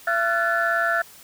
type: tone cluster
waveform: sine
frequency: 676 / 1366 / 1483 / 1745 Hz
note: E5 / F6 / F#6 / A6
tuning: +43 / -39 / +4 / -15 cents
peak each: -24 dBFS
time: 0.07-1.02 s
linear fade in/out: 5 ms
effects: tanh soft clip ceiling -11 dBFS + white hiss -47 dBFS RMS until 1.23 s